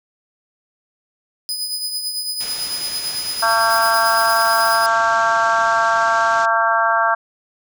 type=tone with tremolo; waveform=sawtooth; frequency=4994 Hz; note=D#8; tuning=6 cents sharp; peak=-17 dBFS; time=1.49-4.86 s; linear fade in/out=0 ms; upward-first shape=triangle; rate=9 Hz; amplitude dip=55%
type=low-pass noise; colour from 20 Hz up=white; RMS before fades=-34 dBFS; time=2.4-6.46 s; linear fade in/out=10 ms; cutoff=7000 Hz; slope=48 dB/octave
type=harmonic tone; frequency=226.4 Hz; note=A3; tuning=50 cents sharp; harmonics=3 / 4 / 5 / 6 / 7; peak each=-20 / -20 / -20 / -20 / -20 dBFS; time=3.42-7.15 s; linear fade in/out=10 ms
type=noise bursts; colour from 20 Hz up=violet; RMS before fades=-29 dBFS; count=9; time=3.7-4.736 s; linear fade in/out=5 ms; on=92 ms; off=26 ms
effects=none